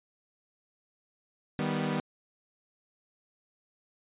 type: chord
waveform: sawtooth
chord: Eb augmented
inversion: none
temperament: equal with one note detuned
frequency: 155.56 / 196 / 246.1 Hz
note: Eb3 / G3 / B3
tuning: 0 / 0 / -6 cents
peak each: -29 dBFS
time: 1.59-2 s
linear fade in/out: 0 ms
effects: resampled to 8000 Hz